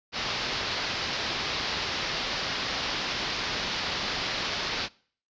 white low-pass noise, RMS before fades -31 dBFS, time 0.12-4.89 s, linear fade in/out 50 ms, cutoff 5200 Hz, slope 48 dB/octave, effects noise-tail reverb RT60 0.5 s tail -23 dB re dry + resampled to 16000 Hz

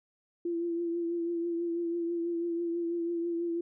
sine tone with vibrato, 340 Hz, F4, 46 cents flat, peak -29 dBFS, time 0.45-3.61 s, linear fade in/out 5 ms, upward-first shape triangle, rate 6.1 Hz, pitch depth 35 cents each way, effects none

